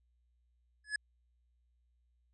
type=tone with exponential growth; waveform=square; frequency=1700 Hz; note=G#6; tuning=40 cents sharp; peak=-30 dBFS; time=0.84-0.96 s; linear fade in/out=5 ms; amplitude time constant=26 ms; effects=added 60 Hz sine -70 dBFS peak until 2.33 s + resampled to 24000 Hz